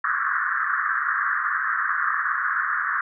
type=band-pass noise; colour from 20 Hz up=white; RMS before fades=-24 dBFS; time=0.04-3.01 s; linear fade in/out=5 ms; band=1100 to 1800 Hz; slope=96 dB/octave; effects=none